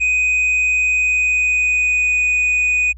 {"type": "tone with pitch glide", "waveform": "triangle", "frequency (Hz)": [2500, 2483], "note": ["D#7", "D#7"], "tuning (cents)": [8, -4], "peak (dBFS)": -12, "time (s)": [0, 2.93], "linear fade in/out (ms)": 20, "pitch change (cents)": -12, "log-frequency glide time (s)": [0.96, 2.21], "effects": ["added 60 Hz sine -34 dBFS peak until 2.97 s", "resampled to 24000 Hz"]}